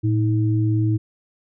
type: tone pair together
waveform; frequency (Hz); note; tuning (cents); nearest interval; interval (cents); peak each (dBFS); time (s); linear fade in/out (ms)
sine; 112 / 317.4; A2 / D#4; +31 / +35; octave + tritone; 1804; -17 / -23; 0.03-0.98; 20
effects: none